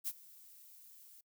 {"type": "noise with ADSR envelope", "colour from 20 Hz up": "violet", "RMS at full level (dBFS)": -36, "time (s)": [0.04, 1.21], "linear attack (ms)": 38, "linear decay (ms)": 43, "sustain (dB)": -22, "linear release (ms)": 5, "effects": ["noise-tail reverb RT60 0.1 s tail -25 dB re dry"]}